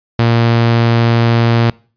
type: tone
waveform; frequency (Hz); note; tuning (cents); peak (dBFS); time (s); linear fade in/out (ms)
sawtooth; 116.54; A#2; 0; -5; 0.19-1.7; 0
effects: noise-tail reverb RT60 0.4 s tail -24 dB re dry + resampled to 11025 Hz